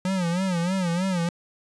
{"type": "tone with vibrato", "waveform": "square", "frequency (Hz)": 180, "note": "F#3", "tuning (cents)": -47, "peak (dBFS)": -23, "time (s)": [0.05, 1.29], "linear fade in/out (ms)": 2, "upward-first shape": "sine", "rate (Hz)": 3.2, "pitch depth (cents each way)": 120, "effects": ["resampled to 22050 Hz", "9-bit"]}